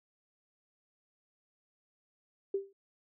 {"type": "tone with exponential decay", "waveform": "sine", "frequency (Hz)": 393.5, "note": "G4", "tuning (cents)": 7, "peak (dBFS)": -26, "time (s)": [2.54, 2.73], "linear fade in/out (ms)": 5, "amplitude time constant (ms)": 40, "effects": []}